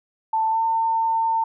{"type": "tone with pitch glide", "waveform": "sine", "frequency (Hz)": [886, 902.5], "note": ["A5", "A5"], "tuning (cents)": [12, 44], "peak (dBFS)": -18, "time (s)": [0.33, 1.44], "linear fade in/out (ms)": 5, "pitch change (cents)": 32, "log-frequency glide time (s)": [0.5, 0.59], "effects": []}